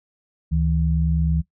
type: tone pair together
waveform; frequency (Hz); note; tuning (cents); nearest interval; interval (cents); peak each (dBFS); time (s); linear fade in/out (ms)
sine; 71.85 / 161.3; D2 / E3; -37 / -37; octave + major second; 1400; -20; 0.51-1.42; 20
effects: noise-tail reverb RT60 0.1 s tail -19 dB re dry